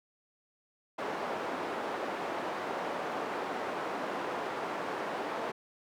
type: band-pass noise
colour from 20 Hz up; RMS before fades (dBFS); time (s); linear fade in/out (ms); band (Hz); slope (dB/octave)
white; -36; 0.98-5.52; 10; 310 to 940; 12
effects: none